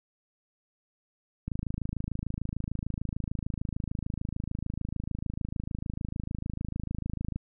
click train, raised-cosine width 5 ms, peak -20 dBFS, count 158, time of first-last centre 1.48-7.36 s, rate 26.7 Hz, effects none

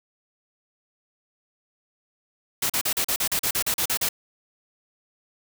white noise bursts, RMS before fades -24 dBFS, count 13, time 2.62-4.089 s, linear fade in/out 5 ms, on 77 ms, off 39 ms, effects none

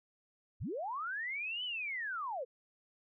sine linear two-way sweep, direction up then down, 46.25 to 3052 to 453.1 Hz, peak -36 dBFS, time 0.6-2.45 s, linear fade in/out 20 ms, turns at 1.64 s, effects none

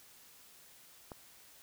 click, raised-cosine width 1 ms, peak -30 dBFS, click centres 1.118 s, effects white hiss -59 dBFS RMS until 1.62 s

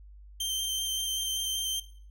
sawtooth tone with vibrato, 3136 Hz, G7, in tune, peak -26 dBFS, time 0.4-1.8 s, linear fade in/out 5 ms, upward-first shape square, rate 5.2 Hz, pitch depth 11 cents each way, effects noise-tail reverb RT60 0.5 s tail -17 dB re dry + added 50 Hz sine -47 dBFS peak until 2.1 s

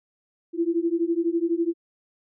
sine beating tone pair, 330.9 / 342.9 Hz, E4 / F4, +7 / -32 cents, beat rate 12 Hz, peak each -24 dBFS, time 0.53-1.74 s, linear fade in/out 50 ms, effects none

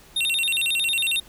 square tone with vibrato, 3167 Hz, G7, 17 cents sharp, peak -21 dBFS, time 0.16-1.2 s, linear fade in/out 5 ms, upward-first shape square, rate 11 Hz, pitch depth 260 cents each way, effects pink hiss -50 dBFS RMS until 1.28 s

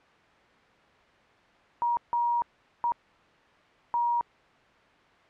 sine tone bursts at uneven times, 950 Hz, A#5, 33 cents sharp, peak -23 dBFS, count 4, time 1.82-1.97 / 2.13-2.42 / 2.84-2.92 / 3.94-4.21 s, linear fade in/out 0 ms, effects white hiss -58 dBFS RMS until 5.29 s + low-pass 2000 Hz 12 dB/octave

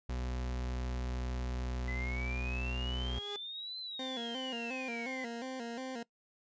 40% pulse tone, 62.2 Hz, B1, 13 cents sharp, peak -34 dBFS, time 0.09-3.19 s, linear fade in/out 5 ms
sine exponential two-way sweep, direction up then down, 2000 to 4103 to 2000 Hz, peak -40 dBFS, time 1.88-5.25 s, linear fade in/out 0 ms, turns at 3.79 s
sawtooth tone with exponential growth, 410 Hz, G#4, 22 cents flat, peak -35 dBFS, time 2.67-3.36 s, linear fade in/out 1 ms, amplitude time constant 150 ms
20% pulse tone with vibrato, 246.7 Hz, B3, 2 cents flat, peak -34 dBFS, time 3.99-6.03 s, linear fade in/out 5 ms, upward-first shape square, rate 2.8 Hz, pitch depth 95 cents each way
effects noise-tail reverb RT60 0.1 s tail -21 dB re dry + resampled to 16000 Hz

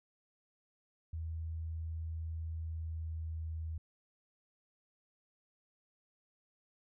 sine tone with pitch glide, 81 to 80.35 Hz, E2 to E2, -30 to -44 cents, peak -37 dBFS, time 1.13-3.78 s, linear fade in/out 5 ms, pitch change -14 cents, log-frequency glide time 2.52-3.54 s, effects none

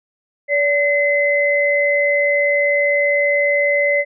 sine tone pair together, 574.3 / 2045 Hz, D5 / C7, -39 / -40 cents, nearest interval octave + minor seventh, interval 2199 cents, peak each -16 dBFS, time 0.48-4.05 s, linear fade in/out 50 ms, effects none

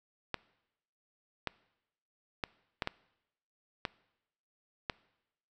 clicks, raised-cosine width 0.3 ms, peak -16 dBFS, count 7, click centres 0.343 / 1.473 / 2.438 / 2.822 / 2.874 / 3.852 / 4.898 s, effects noise-tail reverb RT60 0.9 s tail -22 dB re dry

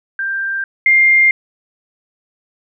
sine tone pair in turn, 1581 / 2110 Hz, G6 / C7, +14 / +14 cents, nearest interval perfect fourth, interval 500 cents, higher second, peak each -17 / -7 dBFS, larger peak second, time 0.19-0.64 / 0.86-1.31 s, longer neither, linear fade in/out 2 ms, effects none

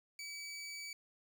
20% pulse tone, 2290 Hz, D7, 44 cents flat, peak -39 dBFS, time 0.19-0.93 s, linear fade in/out 2 ms, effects 12-bit

